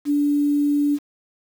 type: tone with quantisation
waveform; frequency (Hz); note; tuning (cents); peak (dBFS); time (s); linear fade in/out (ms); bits
sine; 290; D4; -22; -16; 0.05-0.99; 50; 7
effects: none